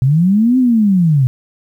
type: linear two-way sweep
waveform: sine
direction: up then down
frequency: 123.1 to 261.6 to 123.1 Hz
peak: -8 dBFS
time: 0.02-1.27 s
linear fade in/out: 0 ms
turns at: 0.58 s
effects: 8-bit